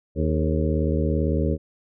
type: harmonic tone with a mistuned harmonic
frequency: 77.78 Hz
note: D#2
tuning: in tune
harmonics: 1 / 2 / 3 / 4 / 5 / 6 / 7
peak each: -23 / -26 / -28 / -29 / -30 / -31 / -31 dBFS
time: 0.15-1.58 s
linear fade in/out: 50 ms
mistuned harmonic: 5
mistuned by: +74 cents
effects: none